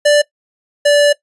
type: tone pair in turn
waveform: square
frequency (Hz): 587.3 / 581.6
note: D5 / D5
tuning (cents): 0 / -17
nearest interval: unison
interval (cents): 17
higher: first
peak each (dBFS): -8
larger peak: neither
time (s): 0.05-0.22 / 0.85-1.13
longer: second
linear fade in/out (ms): 10
effects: noise-tail reverb RT60 0.1 s tail -19 dB re dry + resampled to 24000 Hz